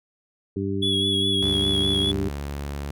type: harmonic tone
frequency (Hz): 98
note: G2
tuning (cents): 0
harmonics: 1 / 2 / 3 / 4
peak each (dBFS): -29 / -29 / -29 / -29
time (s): 0.56-2.29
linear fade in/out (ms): 5
type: tone with vibrato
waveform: triangle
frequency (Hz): 3368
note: G#7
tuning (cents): +24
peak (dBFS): -20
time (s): 0.82-2.12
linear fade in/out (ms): 10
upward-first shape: sine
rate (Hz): 4.9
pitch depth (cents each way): 29
type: tone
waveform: sawtooth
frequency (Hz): 71.1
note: C#2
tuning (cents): +45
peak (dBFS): -25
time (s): 1.42-2.91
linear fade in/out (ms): 5
effects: none